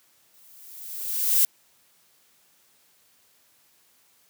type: noise with exponential growth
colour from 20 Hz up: violet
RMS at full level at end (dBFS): -17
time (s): 0.34-1.45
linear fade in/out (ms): 2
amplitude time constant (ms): 240
effects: white hiss -62 dBFS RMS until 4.29 s + high-pass 80 Hz 12 dB/octave